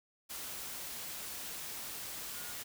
sine tone in noise, 1438 Hz, F#6, 50 cents flat, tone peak -53 dBFS, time 2.34-2.54 s, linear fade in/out 20 ms, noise white, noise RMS -43 dBFS, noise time 0.29-2.64 s, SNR -13 dB, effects none

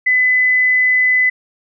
sine tone, 2009 Hz, B6, 29 cents sharp, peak -10 dBFS, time 0.06-1.3 s, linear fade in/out 10 ms, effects none

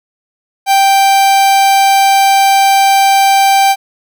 45% pulse tone, 784 Hz, G5, in tune, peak -6 dBFS, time 0.66-3.76 s, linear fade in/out 50 ms, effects none

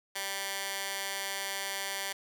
15% pulse tone with high-pass filter, 196 Hz, G3, in tune, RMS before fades -36 dBFS, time 0.15-2.13 s, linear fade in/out 10 ms, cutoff 1400 Hz, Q 0.59, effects 10-bit

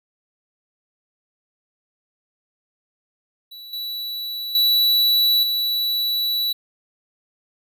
square tone with level steps, 3939 Hz, B7, 5 cents flat, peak -37 / -27 / -15 / -20 dBFS, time 3.51-6.53 s, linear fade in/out 10 ms, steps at 3.73 / 4.55 / 5.43 s, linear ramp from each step 2 ms, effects none

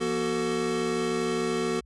square tone cluster, 170.6 / 240.4 / 373.8 / 447 Hz, F3 / B3 / F#4 / A4, -40 / -46 / +18 / +27 cents, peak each -37 / -32 / -30 / -31 dBFS, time 0-1.81 s, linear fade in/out 20 ms, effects added 60 Hz sine -52 dBFS peak until 1.85 s + resampled to 22050 Hz

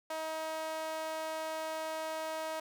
sawtooth tone with high-pass filter, 317.2 Hz, D#4, 33 cents sharp, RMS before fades -38 dBFS, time 0.1-2.6 s, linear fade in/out 5 ms, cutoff 720 Hz, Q 2.7, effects none

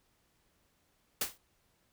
white noise with exponential decay, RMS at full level -28 dBFS, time 1.21-1.38 s, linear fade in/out 5 ms, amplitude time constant 35 ms, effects pink hiss -73 dBFS RMS until 1.92 s

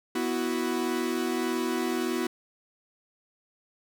45% pulse chord, B suspended fourth, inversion none, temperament equal with one note detuned, 246.9 / 329.6 / 371.3 Hz, B3 / E4 / F#4, 0 / 0 / +6 cents, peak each -31 dBFS, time 0.15-2.27 s, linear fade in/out 5 ms, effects none

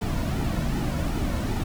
brown noise with flanger, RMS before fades -26 dBFS, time 0.01-1.64 s, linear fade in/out 10 ms, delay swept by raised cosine 1.8 to 2.52 ms, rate 2.6 Hz, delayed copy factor -0.6, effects none

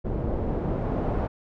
pink noise with low-pass filter sweep, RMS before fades -27 dBFS, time 0.04-1.28 s, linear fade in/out 20 ms, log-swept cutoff 460 to 770 Hz, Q 1, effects none

